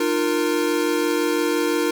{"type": "chord", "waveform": "square", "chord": "Eb suspended second", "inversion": "none", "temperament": "equal with one note detuned", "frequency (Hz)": [303.3, 349.2, 466.2], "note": ["Eb4", "F4", "Bb4"], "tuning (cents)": [-44, 0, 0], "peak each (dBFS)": -24, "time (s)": [0, 1.91], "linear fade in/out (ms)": 5, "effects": []}